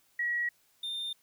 sine / triangle tone pair in turn, 1915 / 3615 Hz, A#6 / A7, +46 / +46 cents, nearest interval major seventh, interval 1100 cents, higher second, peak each -28 / -32 dBFS, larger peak first, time 0.19-0.49 / 0.83-1.13 s, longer neither, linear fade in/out 5 ms, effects white hiss -68 dBFS RMS until 1.22 s

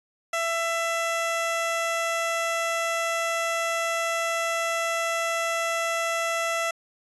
15% pulse tone, 667 Hz, E5, 20 cents sharp, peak -18 dBFS, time 0.33-6.71 s, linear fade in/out 5 ms, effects resampled to 24000 Hz

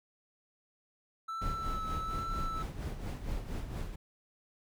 triangle tone with vibrato, 1318.5 Hz, E6, in tune, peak -34 dBFS, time 1.28-2.63 s, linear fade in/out 10 ms, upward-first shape sine, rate 1.2 Hz, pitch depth 23 cents each way
brown noise with tremolo, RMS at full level -35 dBFS, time 1.41-3.96 s, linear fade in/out 10 ms, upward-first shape sine, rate 4.3 Hz, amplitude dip 60%
effects none

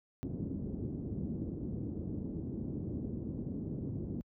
white low-pass noise, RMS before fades -38 dBFS, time 0.23-4.21 s, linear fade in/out 0 ms, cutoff 300 Hz, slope 24 dB/octave, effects high-pass 60 Hz 12 dB/octave

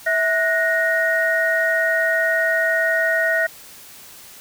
sine tone cluster, 653 / 1464 / 1869 Hz, E5 / F#6 / A#6, -17 / -19 / +4 cents, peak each -21 / -22 / -19 dBFS, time 0.06-3.47 s, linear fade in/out 10 ms, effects white hiss -42 dBFS RMS until 4.4 s

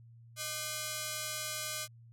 5% pulse ring-modulated tone, 910 Hz, A#5, 42 cents flat, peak -21 dBFS, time 0.36-1.88 s, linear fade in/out 50 ms, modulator 291 Hz, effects added 116 Hz sine -53 dBFS peak until 2.12 s

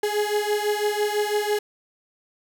35% pulse beating tone pair, 415.3 / 421.3 Hz, G#4 / G#4, 0 / +25 cents, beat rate 6 Hz, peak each -22 / -24 dBFS, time 0.03-1.59 s, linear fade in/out 5 ms, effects none

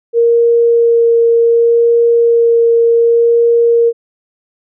sine tone with vibrato, 466.2 Hz, A#4, in tune, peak -6 dBFS, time 0.13-3.93 s, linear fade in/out 50 ms, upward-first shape sine, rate 0.67 Hz, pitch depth 8 cents each way, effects none

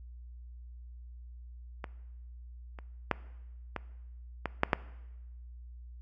clicks, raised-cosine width 0.5 ms, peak -22 / -30 / -11 / -19 / -16 / -8 / -8 dBFS, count 7, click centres 1.842 / 2.788 / 3.113 / 3.763 / 4.457 / 4.634 / 4.732 s, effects noise-tail reverb RT60 1.0 s tail -19 dB re dry + added 60 Hz sine -45 dBFS peak until 6.01 s

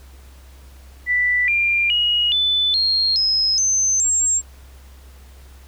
sine tone with pitch steps, 1975.5 / 2390 / 2892 / 3500 / 4235 / 5124 / 6200 / 7502 Hz, B6 / D7 / F#7 / A7 / C8 / E8 / G8 / A#8, 0 / +30 / -40 / -10 / +20 / -50 / -20 / +10 cents, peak -15 dBFS, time 1.06-4.42 s, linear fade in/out 50 ms, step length 420 ms, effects added 66 Hz sine -41 dBFS peak until 5.67 s + pink hiss -51 dBFS RMS until 5.67 s

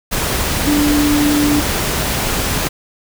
sine tone in noise, 293.7 Hz, D4, in tune, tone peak -12 dBFS, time 0.66-1.61 s, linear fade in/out 20 ms, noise pink, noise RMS -18 dBFS, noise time 0.11-2.69 s, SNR +3 dB, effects none

